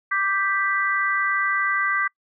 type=chord; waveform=sine; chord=G major; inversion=second; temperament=equal; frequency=1174.7 / 1568 / 1975.5 Hz; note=D6 / G6 / B6; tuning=0 / 0 / 0 cents; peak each=-24 dBFS; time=0.11-2.08 s; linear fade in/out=10 ms; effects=noise-tail reverb RT60 0.1 s tail -26 dB re dry